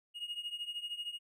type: tone with tremolo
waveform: triangle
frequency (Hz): 2869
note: F7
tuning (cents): +46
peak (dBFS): -32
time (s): 0.14-1.19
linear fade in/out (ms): 50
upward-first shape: triangle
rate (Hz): 13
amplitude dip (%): 90
effects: tanh soft clip ceiling -31 dBFS